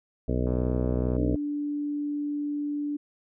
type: harmonic tone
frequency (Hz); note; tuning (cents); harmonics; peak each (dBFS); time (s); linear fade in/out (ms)
62; B1; +7; 1 / 2 / 3 / 4 / 5 / 6 / 7 / 8 / 9 / 10; -28 / -30 / -35 / -31 / -35 / -38 / -34 / -37 / -40 / -39; 0.28-1.36; 5
type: click train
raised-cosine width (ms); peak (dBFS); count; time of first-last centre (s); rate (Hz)
1; -30; 78; 0.47-1.164; 111
type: tone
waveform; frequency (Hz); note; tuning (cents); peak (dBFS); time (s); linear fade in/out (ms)
sine; 292.2; D4; -9; -27; 1.18-2.97; 10
effects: none